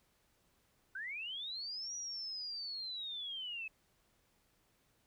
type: linear two-way sweep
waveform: sine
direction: up then down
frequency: 1484 to 5830 to 2561 Hz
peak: -40 dBFS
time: 0.95-3.68 s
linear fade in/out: 5 ms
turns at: 1.95 s
effects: pink hiss -74 dBFS RMS until 5.06 s